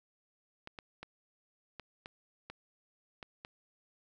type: clicks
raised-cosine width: 0.3 ms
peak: -28 dBFS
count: 8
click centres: 0.674 / 0.788 / 1.03 / 1.797 / 2.059 / 2.5 / 3.228 / 3.449 s
effects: none